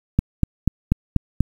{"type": "click train", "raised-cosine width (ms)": 5, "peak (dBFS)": -3, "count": 6, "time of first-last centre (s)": [0.19, 1.407], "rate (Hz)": 4.11, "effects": ["7-bit"]}